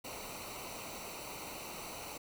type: noise with comb filter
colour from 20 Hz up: pink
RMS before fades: -45 dBFS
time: 0.04-2.18 s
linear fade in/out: 10 ms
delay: 0.59 ms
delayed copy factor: -0.75
effects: none